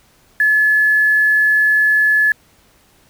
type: tone with quantisation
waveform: sine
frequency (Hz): 1715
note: A6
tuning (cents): -45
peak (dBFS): -10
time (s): 0.4-2.32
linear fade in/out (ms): 2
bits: 6
effects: pink hiss -53 dBFS RMS until 3.09 s